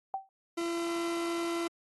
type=tone with exponential decay; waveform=sine; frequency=774 Hz; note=G5; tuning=22 cents flat; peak=-27 dBFS; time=0.14-0.29 s; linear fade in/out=1 ms; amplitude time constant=31 ms
type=tone; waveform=40% pulse; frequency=338.8 Hz; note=E4; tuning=48 cents sharp; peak=-30 dBFS; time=0.57-1.68 s; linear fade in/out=10 ms
effects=AAC 32 kbps